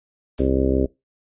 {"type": "noise with exponential decay", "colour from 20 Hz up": "white", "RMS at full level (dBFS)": -38, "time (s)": [0.38, 0.6], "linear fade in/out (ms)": 2, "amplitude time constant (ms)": 46}
{"type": "harmonic tone", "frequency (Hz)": 66.2, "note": "C2", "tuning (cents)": 21, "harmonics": [1, 2, 3, 4, 5, 6, 7, 8, 9], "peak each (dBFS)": [-23, -28, -30, -22, -26, -23, -30, -29, -30], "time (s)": [0.39, 0.86], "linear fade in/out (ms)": 5}
{"effects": ["noise-tail reverb RT60 0.2 s tail -21 dB re dry", "resampled to 8000 Hz"]}